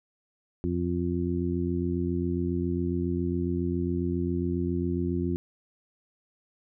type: harmonic tone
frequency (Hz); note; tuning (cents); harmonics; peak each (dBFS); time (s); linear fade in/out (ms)
87.31; F2; 0; 1 / 2 / 3 / 4; -31 / -31 / -31 / -31; 0.64-5.36; 0
effects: none